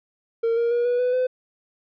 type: tone with pitch steps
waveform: triangle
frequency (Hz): 459.1 / 468.5 / 478 / 487.8 / 497.8 / 507.9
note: A#4 / A#4 / A#4 / B4 / B4 / B4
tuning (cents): -26 / +9 / +43 / -21 / +14 / +48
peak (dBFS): -16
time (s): 0.43-1.27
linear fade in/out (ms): 10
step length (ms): 140
effects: tanh soft clip ceiling -13 dBFS + resampled to 11025 Hz